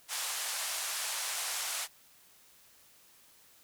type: band-pass noise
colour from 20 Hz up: white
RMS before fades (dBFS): -36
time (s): 0.08-1.88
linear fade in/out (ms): 50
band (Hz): 640 to 11000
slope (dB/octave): 24
effects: white hiss -61 dBFS RMS until 3.63 s